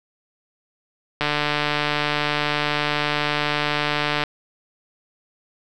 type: click train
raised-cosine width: 0.3 ms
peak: -5 dBFS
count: 449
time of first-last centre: 1.21-4.237 s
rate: 148 Hz
effects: none